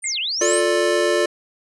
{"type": "linear two-way sweep", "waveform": "sine", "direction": "down then up", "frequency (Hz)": [9397, 2462, 9397], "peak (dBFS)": -21, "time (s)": [0.02, 0.62], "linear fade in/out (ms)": 50, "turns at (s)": 0.19}
{"type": "tone with exponential decay", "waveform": "sine", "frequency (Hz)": 2119, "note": "C7", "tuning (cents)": 21, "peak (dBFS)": -24, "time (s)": [0.04, 0.33], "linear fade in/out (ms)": 2, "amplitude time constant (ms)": 63}
{"type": "chord", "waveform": "square", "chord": "D minor", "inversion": "first", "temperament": "just", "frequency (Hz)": [352.4, 440.5, 587.3], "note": ["F4", "A4", "D5"], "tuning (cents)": [16, 2, 0], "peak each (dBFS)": [-21, -23, -21], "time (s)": [0.41, 1.26], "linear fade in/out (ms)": 5}
{"effects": ["resampled to 24000 Hz"]}